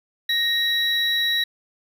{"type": "tone pair together", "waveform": "triangle", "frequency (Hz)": [1864.7, 3892], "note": ["A#6", "B7"], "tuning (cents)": [0, -26], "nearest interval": "octave + minor second", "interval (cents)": 1274, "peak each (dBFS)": [-22, -19], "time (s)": [0.29, 1.44], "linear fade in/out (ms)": 5, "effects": []}